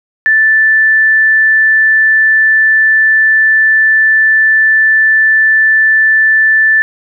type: tone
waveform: sine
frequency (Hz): 1760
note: A6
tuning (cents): 0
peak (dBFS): -5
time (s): 0.26-6.82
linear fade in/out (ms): 0
effects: none